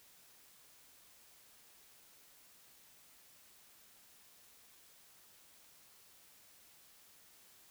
silence, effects white hiss -63 dBFS RMS until 7.7 s

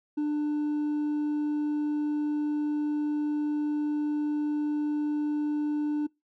sine tone with hard clipping, 297.5 Hz, D4, 22 cents sharp, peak -26 dBFS, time 0.17-6.07 s, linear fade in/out 10 ms, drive 2 dB, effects noise-tail reverb RT60 0.2 s tail -24 dB re dry

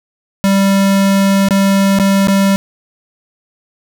square tone with dropouts, 196 Hz, G3, in tune, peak -9 dBFS, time 0.44-2.56 s, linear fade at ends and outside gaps 0 ms, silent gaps 1.486-1.508 / 1.988-1.998 / 2.272-2.283 s, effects 7-bit

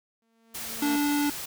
sawtooth tone with exponential growth, 227.2 Hz, A#3, 44 cents flat, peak -28 dBFS, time 0.22-0.96 s, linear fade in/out 2 ms, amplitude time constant 160 ms
white noise, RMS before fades -36 dBFS, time 0.54-1.46 s, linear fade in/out 10 ms
square tone, 290.6 Hz, D4, 18 cents flat, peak -24 dBFS, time 0.82-1.3 s, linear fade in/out 5 ms
effects none

